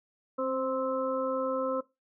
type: harmonic tone with a mistuned harmonic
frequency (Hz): 261.6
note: C4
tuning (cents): 0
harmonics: 1 / 2 / 4 / 5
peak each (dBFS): -35 / -30 / -38 / -36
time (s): 0.38-1.81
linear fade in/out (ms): 10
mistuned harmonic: 1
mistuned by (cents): +24
effects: noise-tail reverb RT60 0.2 s tail -17 dB re dry